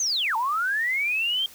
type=linear two-way sweep; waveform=sine; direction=down then up; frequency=6500 to 860 to 3210 Hz; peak=-22 dBFS; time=0-1.46 s; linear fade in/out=2 ms; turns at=0.36 s; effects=white hiss -48 dBFS RMS until 1.54 s